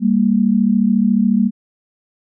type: tone pair together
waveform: sine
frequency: 198.3 / 232.4 Hz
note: G3 / A#3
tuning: +20 / -5 cents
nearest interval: minor third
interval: 275 cents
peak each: -14 dBFS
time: 0-1.51 s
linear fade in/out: 50 ms
effects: none